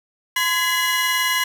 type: tone cluster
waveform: 35% pulse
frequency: 1026 / 1674 / 2033 / 2905 Hz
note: C6 / G#6 / B6 / F#7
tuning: -34 / +13 / +50 / -32 cents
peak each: -22 dBFS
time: 0.36-1.44 s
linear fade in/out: 5 ms
effects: none